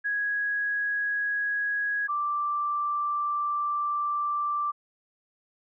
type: tone pair in turn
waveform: sine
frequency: 1661.2 / 1174.6 Hz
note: G#6 / D6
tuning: 0 / 0 cents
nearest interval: tritone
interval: 600 cents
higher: first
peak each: -25 / -25 dBFS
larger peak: neither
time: 0.04-2.08 / 2.08-4.72 s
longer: second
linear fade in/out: 20 ms
effects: none